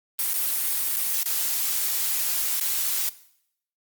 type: noise with dropouts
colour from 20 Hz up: blue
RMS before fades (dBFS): -25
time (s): 0.19-3.09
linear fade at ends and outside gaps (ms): 1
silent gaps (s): 0.334-0.34 / 0.962-0.967 / 1.231-1.258 / 2.599-2.61
effects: noise-tail reverb RT60 0.7 s tail -17 dB re dry + Opus 32 kbps